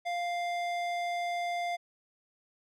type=tone with band-pass filter; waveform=square; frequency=698.5 Hz; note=F5; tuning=in tune; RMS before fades=-33 dBFS; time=0.05-1.77 s; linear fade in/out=20 ms; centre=1400 Hz; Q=0.62; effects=none